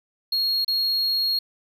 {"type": "tone with dropouts", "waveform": "triangle", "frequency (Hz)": 4289, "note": "C8", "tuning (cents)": 42, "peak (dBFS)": -19, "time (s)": [0.32, 1.39], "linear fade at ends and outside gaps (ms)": 5, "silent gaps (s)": [0.647, 0.679], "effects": []}